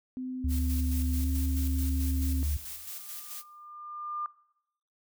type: tone with pitch glide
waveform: sine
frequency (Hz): 256.1 to 264.7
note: C4 to C4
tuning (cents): -37 to +20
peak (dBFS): -33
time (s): 0.17-2.43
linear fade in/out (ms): 0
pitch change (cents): +57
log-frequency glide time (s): 1.17-1.28
type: tone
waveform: sine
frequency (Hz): 73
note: D2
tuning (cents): -10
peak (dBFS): -26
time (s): 0.44-2.57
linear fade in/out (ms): 5
type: noise with tremolo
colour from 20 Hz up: blue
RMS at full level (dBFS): -40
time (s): 0.48-3.44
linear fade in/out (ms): 50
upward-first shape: square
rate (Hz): 4.6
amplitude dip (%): 40
type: tone with exponential growth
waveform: sine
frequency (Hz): 1200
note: D6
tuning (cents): +37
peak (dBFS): -30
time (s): 2.74-4.26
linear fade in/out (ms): 1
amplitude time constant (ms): 330
effects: noise-tail reverb RT60 0.8 s tail -21 dB re dry